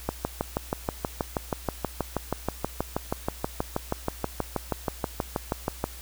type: click train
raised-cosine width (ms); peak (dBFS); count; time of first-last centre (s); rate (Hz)
1; -11; 37; 0.09-5.841; 6.26
effects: added 60 Hz sine -42 dBFS peak until 6.01 s + white hiss -45 dBFS RMS until 6.01 s